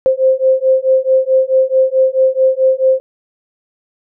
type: beating tone pair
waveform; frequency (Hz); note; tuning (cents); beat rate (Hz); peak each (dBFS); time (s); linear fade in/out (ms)
sine; 522 / 526.6; C5 / C5; -4 / +11; 4.6; -12; 0.06-3; 0
effects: none